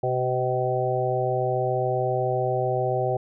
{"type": "harmonic tone with a mistuned harmonic", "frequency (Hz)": 127.3, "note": "C3", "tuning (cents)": -47, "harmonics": [1, 3, 4, 5, 6], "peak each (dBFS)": [-28, -28, -28, -28, -28], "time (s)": [0.03, 3.17], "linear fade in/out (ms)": 5, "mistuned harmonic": 5, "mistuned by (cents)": -18, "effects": []}